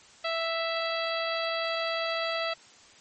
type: harmonic tone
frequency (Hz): 660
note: E5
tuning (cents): +2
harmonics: 1 / 2 / 3 / 4 / 5 / 6 / 7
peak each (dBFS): -31 / -34 / -36 / -37 / -38 / -39 / -39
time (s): 0.24-2.54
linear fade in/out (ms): 10
effects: white hiss -54 dBFS RMS until 3 s + MP3 32 kbps